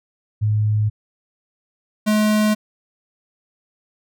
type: tone pair in turn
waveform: sine / square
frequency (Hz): 106.5 / 213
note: G#2 / G#3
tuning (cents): +44 / +44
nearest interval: octave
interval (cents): 1200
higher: second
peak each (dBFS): -15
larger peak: neither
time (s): 0.41-0.9 / 2.06-2.55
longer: neither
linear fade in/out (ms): 20
effects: none